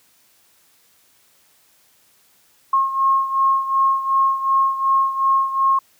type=beating tone pair; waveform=sine; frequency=1078 / 1080.7 Hz; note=C#6 / C#6; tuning=-49 / -44 cents; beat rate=2.7 Hz; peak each=-16 / -21 dBFS; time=2.73-5.79 s; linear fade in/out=5 ms; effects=white hiss -57 dBFS RMS until 5.99 s + high-pass 60 Hz 12 dB/octave